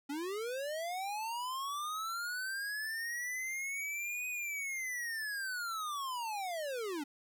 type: linear two-way sweep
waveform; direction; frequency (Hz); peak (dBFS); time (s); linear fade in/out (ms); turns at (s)
square; up then down; 272.8 to 2507 to 272.8; -37; 0.09-7.04; 10; 4.28
effects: none